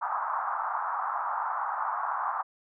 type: band-pass noise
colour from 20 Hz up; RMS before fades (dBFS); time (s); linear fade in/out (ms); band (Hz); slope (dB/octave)
white; -31; 0.01-2.43; 20; 770 to 1300; 48
effects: none